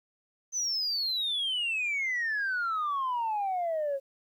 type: exponential sweep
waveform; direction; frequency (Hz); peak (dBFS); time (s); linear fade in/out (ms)
sine; down; 6190 to 536; -26; 0.52-4; 50
effects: tanh soft clip ceiling -25 dBFS + 11-bit